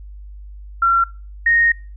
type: tone pair in turn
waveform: sine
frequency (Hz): 1365 / 1858.9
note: F6 / A#6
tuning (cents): -40 / -5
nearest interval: perfect fourth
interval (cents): 535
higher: second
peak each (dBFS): -11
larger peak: neither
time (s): 0.82-1.04 / 1.46-1.72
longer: second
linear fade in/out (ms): 5
effects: noise-tail reverb RT60 0.4 s tail -26 dB re dry + added 50 Hz sine -33 dBFS peak until 1.96 s